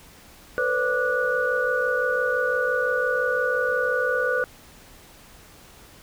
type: tone cluster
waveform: sine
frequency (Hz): 458.2 / 504 / 570 / 1178 / 1467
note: A#4 / B4 / C#5 / D6 / F#6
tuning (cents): -30 / +35 / +48 / +5 / -15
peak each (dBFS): -32 / -24 / -31 / -32 / -24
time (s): 0.58-4.44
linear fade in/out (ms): 0
effects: pink hiss -49 dBFS RMS until 6.02 s